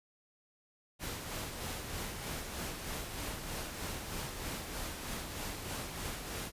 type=noise with tremolo; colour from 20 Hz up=pink; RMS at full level=-39 dBFS; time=0.99-6.52 s; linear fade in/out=50 ms; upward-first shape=sine; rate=3.2 Hz; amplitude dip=40%; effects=resampled to 32000 Hz